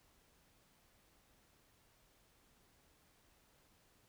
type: silence
effects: pink hiss -71 dBFS RMS until 4.08 s